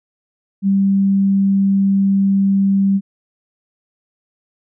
sine tone, 196 Hz, G3, in tune, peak -11 dBFS, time 0.62-3.01 s, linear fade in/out 50 ms, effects none

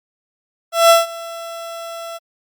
30% pulse tone with ADSR envelope, 670 Hz, E5, 28 cents sharp, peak -3 dBFS, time 0.72-2.19 s, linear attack 180 ms, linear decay 160 ms, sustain -22 dB, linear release 27 ms, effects Opus 48 kbps

